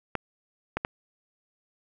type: clicks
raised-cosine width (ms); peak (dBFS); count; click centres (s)
0.5; -12; 3; 0.153 / 0.77 / 0.849
effects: none